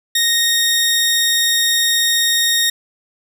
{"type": "tone pair together", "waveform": "20% pulse", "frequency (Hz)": [1859, 3718], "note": ["A#6", "A#7"], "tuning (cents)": [-5, -5], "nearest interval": "octave", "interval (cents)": 1200, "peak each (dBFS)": -12, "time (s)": [0.15, 2.7], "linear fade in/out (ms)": 5, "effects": []}